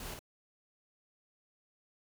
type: noise with echo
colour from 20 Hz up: pink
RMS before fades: -44 dBFS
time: 0-0.14 s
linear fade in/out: 2 ms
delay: 52 ms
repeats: 1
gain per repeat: -3 dB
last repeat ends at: 0.192 s
effects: none